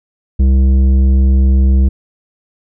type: tone with tanh clipping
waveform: sine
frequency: 66.1 Hz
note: C2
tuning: 18 cents sharp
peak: -8 dBFS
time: 0.39-1.89 s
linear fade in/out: 10 ms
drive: 10 dB
effects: none